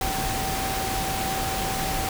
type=tone in noise; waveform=sine; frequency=770 Hz; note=G5; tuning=31 cents flat; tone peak=-29 dBFS; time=0.01-2.09 s; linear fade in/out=2 ms; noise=pink; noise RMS=-28 dBFS; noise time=0.01-2.09 s; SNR=-4 dB; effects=none